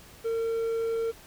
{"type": "tone", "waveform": "triangle", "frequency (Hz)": 455.6, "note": "A#4", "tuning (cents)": -40, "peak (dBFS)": -24, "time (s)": [0.24, 1.12], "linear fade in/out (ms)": 20, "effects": ["pink hiss -51 dBFS RMS until 1.26 s"]}